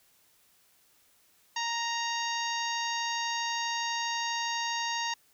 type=harmonic tone; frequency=932.3 Hz; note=A#5; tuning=in tune; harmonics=1 / 2 / 3 / 4 / 5 / 6 / 7; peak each=-33 / -36 / -38 / -39 / -40 / -41 / -41 dBFS; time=1.56-5.14 s; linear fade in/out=5 ms; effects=white hiss -65 dBFS RMS until 5.33 s